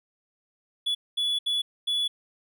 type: tone bursts at uneven times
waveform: triangle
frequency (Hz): 3418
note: G#7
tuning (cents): +49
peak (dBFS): -22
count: 4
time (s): 0.86-0.95 / 1.17-1.39 / 1.46-1.62 / 1.87-2.08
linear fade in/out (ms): 10
effects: none